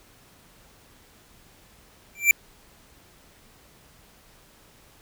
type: tone with exponential growth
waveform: square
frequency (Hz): 2349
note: D7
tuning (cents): 0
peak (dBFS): -10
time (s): 2.15-2.31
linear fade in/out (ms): 1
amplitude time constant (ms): 33
effects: pink hiss -55 dBFS RMS until 5.01 s